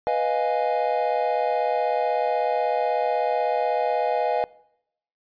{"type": "chord", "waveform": "triangle", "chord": "F half-diminished seventh", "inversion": "second", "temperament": "equal", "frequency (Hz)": [493.9, 622.3, 698.5, 830.6], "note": ["Cb5", "Eb5", "F5", "Ab5"], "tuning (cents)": [0, 0, 0, 0], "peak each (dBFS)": -24, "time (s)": [0.07, 4.44], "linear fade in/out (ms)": 0, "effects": ["noise-tail reverb RT60 0.8 s tail -23 dB re dry", "resampled to 11025 Hz"]}